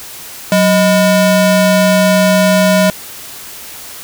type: ring-modulated tone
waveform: square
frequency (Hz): 406.3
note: G#4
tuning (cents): -38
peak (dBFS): -5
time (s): 0.52-2.9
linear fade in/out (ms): 0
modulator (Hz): 220
effects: white hiss -30 dBFS RMS until 4.03 s

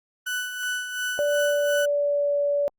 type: tone with tremolo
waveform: 35% pulse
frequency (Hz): 1490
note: F#6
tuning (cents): +12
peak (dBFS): -23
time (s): 0.26-1.86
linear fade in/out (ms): 10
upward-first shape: sine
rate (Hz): 2.8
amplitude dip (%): 55
type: tone with pitch glide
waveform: sine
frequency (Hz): 583 to 574.6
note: D5 to D5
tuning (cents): -13 to -38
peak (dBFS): -20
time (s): 1.19-2.68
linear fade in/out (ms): 0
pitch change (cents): -25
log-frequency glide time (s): 1.3-2.38
effects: Opus 24 kbps

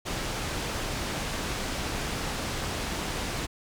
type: low-pass noise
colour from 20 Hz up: pink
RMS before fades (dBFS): -32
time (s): 0.05-3.47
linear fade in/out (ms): 20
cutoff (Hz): 7700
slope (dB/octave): 12
effects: none

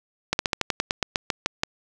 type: slowing click train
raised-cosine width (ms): 0.2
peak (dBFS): -4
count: 13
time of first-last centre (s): 0.33-1.634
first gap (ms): 61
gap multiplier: 1.1
effects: none

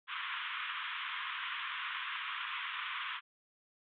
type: band-pass noise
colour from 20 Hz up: pink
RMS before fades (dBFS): -40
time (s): 0.07-3.21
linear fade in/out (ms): 50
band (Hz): 1000 to 3500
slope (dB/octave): 96
effects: none

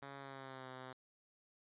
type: tone with pitch glide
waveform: 5% pulse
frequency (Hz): 138.59 to 129.31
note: C#3 to C3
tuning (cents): 0 to -20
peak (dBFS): -37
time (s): 0.02-0.93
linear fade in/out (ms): 5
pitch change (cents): -120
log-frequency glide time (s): 0.17-0.69
effects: resampled to 8000 Hz

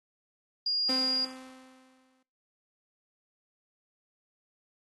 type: tone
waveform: sine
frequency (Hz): 4837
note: D#8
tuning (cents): -50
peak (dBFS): -26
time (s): 0.66-1.25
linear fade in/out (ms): 5
type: tone with exponential decay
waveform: sawtooth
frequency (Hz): 259.6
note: C4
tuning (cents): -13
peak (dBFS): -26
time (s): 0.89-2.23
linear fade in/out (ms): 5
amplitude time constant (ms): 290
effects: noise-tail reverb RT60 0.5 s tail -22 dB re dry + AAC 32 kbps

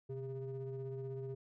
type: ring-modulated tone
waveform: triangle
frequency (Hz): 136.5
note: C#3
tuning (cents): -26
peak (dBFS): -35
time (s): 0.09-1.35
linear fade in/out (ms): 10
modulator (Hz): 265
effects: none

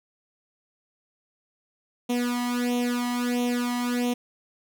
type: tone with flanger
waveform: sawtooth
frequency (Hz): 243.8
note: B3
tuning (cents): -22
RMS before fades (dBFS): -26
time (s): 2.09-4.14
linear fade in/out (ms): 10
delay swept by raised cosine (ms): 0.31 to 1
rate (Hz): 1.5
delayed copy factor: +0.9
effects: none

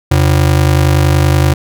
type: ring-modulated tone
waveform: square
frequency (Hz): 108.3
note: A2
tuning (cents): -27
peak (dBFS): -5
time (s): 0.11-1.54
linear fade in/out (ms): 5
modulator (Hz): 25.3
effects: none

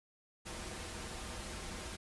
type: noise with comb filter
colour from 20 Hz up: pink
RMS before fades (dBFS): -44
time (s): 0.45-1.97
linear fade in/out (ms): 20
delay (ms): 7.1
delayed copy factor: -0.55
effects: resampled to 24000 Hz

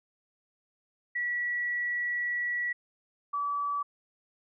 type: tone pair in turn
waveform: sine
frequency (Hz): 1939 / 1150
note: B6 / D6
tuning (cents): -32 / -37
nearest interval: major sixth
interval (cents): 905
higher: first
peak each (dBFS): -28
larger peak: neither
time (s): 1.15-2.73 / 3.33-3.83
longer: first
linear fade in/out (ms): 10
effects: none

